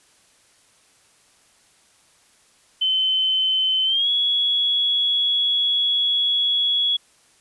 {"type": "tone with pitch glide", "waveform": "sine", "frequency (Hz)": [3062, 3358], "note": ["G7", "G#7"], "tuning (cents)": [-41, 18], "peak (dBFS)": -17, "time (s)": [2.81, 6.97], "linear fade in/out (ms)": 10, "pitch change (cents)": 159, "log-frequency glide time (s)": [3.85, 4.09], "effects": ["white hiss -57 dBFS RMS until 7.4 s", "resampled to 24000 Hz"]}